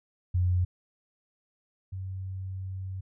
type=tone pair in turn; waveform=sine; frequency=89.8 / 94.57 Hz; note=F2 / F#2; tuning=+49 / +38 cents; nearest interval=minor second; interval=89 cents; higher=second; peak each=-22 / -33 dBFS; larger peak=first; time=0.34-0.65 / 1.92-3.01 s; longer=second; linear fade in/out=10 ms; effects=none